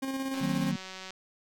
40% pulse tone with tremolo, 267.9 Hz, C4, 41 cents sharp, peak -29 dBFS, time 0.02-0.72 s, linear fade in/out 10 ms, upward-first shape square, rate 17 Hz, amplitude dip 35%
click train, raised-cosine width 0.2 ms, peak -25 dBFS, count 145, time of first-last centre 0.34-1.106 s, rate 188 Hz
sine chord, D# minor, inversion none, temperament just, 155.56 / 186.68 / 233.3 Hz, D#3 / F#3 / A#3, 0 / +16 / +2 cents, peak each -33 / -31 / -33 dBFS, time 0.41-0.76 s, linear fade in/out 5 ms
effects none

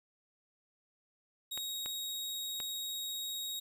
sawtooth tone, 3777 Hz, A#7, 22 cents sharp, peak -34 dBFS, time 1.51-3.6 s, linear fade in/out 10 ms
clicks, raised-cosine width 0.3 ms, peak -27 dBFS, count 3, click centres 1.576 / 1.86 / 2.602 s
effects 11-bit

